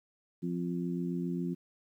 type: harmonic tone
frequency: 87.31 Hz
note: F2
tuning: in tune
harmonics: 2 / 3 / 4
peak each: -33 / -37 / -39 dBFS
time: 0.42-1.55 s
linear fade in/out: 20 ms
effects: 11-bit